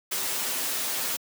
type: noise with comb filter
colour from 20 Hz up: white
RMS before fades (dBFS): -29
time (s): 0.11-1.17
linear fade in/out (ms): 10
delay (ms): 7.7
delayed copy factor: +0.8
effects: high-pass 200 Hz 12 dB/octave